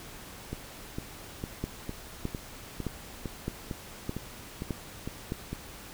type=two click trains; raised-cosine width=3 ms; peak=-18 / -21 dBFS; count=7 / 12; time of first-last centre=1.64-5.321 / 0.53-5.53 s; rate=1.63 / 2.2 Hz; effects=pink hiss -46 dBFS RMS until 5.93 s